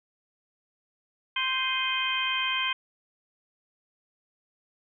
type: harmonic tone with a mistuned harmonic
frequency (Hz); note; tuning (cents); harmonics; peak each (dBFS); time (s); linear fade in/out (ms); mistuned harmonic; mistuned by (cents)
523; C5; -1; 2 / 3 / 4 / 5 / 6; -32 / -34 / -33 / -32 / -29; 1.36-2.73; 5; 5; -76
effects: none